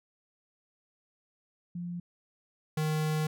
sine / square tone pair in turn, 174.61 / 154.8 Hz, F3 / D#3, 0 / -9 cents, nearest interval major second, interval 209 cents, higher first, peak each -34 / -28 dBFS, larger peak second, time 1.75-2 / 2.77-3.27 s, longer second, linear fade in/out 5 ms, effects none

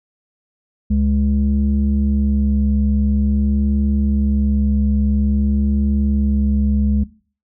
sine tone pair together, 69.8 / 208.9 Hz, C#2 / G#3, +13 / +10 cents, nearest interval octave + perfect fifth, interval 1897 cents, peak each -15 dBFS, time 0.9-7.04 s, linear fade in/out 10 ms, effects noise-tail reverb RT60 0.4 s tail -18 dB re dry + tanh soft clip ceiling -8 dBFS

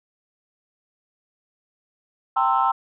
sine chord, C dominant seventh, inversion second, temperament equal with one note detuned, 784 / 913.1 / 1046.5 / 1318.5 Hz, G5 / Bb5 / C6 / E6, 0 / -36 / 0 / 0 cents, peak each -22 dBFS, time 2.36-2.72 s, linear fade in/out 10 ms, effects tanh soft clip ceiling -8 dBFS

